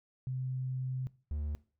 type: tone pair in turn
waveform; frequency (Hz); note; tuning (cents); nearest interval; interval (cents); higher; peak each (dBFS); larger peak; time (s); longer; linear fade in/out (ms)
sine / triangle; 129.3 / 74.16; C3 / D2; -20 / +17; minor seventh; 963; first; -33 / -31; second; 0.27-1.07 / 1.31-1.55; first; 0
effects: noise-tail reverb RT60 0.4 s tail -20 dB re dry